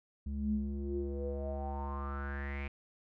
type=tone with low-pass filter sweep; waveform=square; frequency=69.9 Hz; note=C#2; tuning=15 cents sharp; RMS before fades=-37 dBFS; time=0.26-2.68 s; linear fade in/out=5 ms; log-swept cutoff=160 to 2400 Hz; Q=8; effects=none